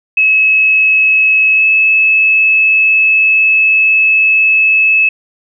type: tone with pitch glide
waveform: sine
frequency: 2579 to 2598 Hz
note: E7 to E7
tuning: -39 to -26 cents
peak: -6 dBFS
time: 0.17-5.09 s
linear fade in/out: 5 ms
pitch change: +13 cents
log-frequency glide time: 1.55-1.64 s
effects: none